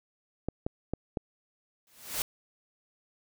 clicks, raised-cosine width 2 ms, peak -17 dBFS, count 4, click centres 0.486 / 0.665 / 0.936 / 1.172 s
white noise with exponential growth, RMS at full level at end -28 dBFS, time 1.87-2.22 s, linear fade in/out 1 ms, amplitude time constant 76 ms
effects none

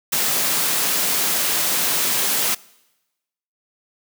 white high-pass noise, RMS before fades -20 dBFS, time 0.12-2.55 s, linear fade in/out 10 ms, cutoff 140 Hz, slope 24 dB/octave, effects noise-tail reverb RT60 1.0 s tail -23 dB re dry

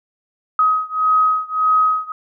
sine beating tone pair, 1263 / 1264.7 Hz, D#6 / D#6, +26 / +28 cents, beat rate 1.7 Hz, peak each -16 / -17 dBFS, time 0.59-2.12 s, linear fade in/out 2 ms, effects none

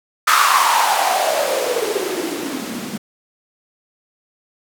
blue noise with band-pass filter sweep, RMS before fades -18 dBFS, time 0.27-2.98 s, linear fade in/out 10 ms, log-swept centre 1300 to 200 Hz, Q 6.7, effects none

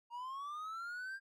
triangle linear sweep, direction up, 932.3 to 1607 Hz, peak -39 dBFS, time 0.1-1.2 s, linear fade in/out 50 ms, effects MP3 64 kbps

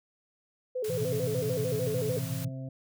sine tone with vibrato, 467 Hz, A#4, 3 cents sharp, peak -29 dBFS, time 0.75-2.19 s, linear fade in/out 10 ms, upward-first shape square, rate 6.7 Hz, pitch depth 140 cents each way
white noise, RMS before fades -43 dBFS, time 0.84-2.45 s, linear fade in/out 5 ms
sine chord, A suspended second, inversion none, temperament equal with one note detuned, 109.56 / 123.47 / 164.81 Hz, A2 / B2 / E3, -7 / 0 / 0 cents, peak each -38 / -37 / -36 dBFS, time 0.88-2.5 s, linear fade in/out 20 ms
harmonic tone, 131.8 Hz, C3, 13 cents sharp, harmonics 1 / 2 / 4 / 5, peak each -36 / -42 / -48 / -50 dBFS, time 1.01-2.69 s, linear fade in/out 5 ms
effects none

